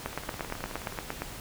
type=two click trains; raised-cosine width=0.5 ms; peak=-16 / -24 dBFS; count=11 / 17; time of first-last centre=0.06-1.22 / 0.13-0.977 s; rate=8.62 / 18.9 Hz; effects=pink hiss -42 dBFS RMS until 1.4 s